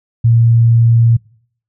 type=tone; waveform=sine; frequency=116.1 Hz; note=A#2; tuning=7 cents flat; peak=-6 dBFS; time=0.24-1.17 s; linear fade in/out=10 ms; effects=noise-tail reverb RT60 0.6 s tail -25 dB re dry